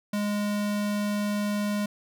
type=tone; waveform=square; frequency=206.6 Hz; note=G#3; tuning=9 cents flat; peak=-26 dBFS; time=0.13-1.86 s; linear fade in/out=5 ms; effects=none